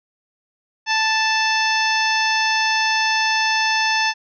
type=harmonic tone; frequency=880 Hz; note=A5; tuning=in tune; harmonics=1 / 2 / 3 / 4 / 5 / 6 / 7; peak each=-21 / -21 / -23 / -28 / -30 / -25 / -31 dBFS; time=0.86-4.14 s; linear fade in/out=50 ms; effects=none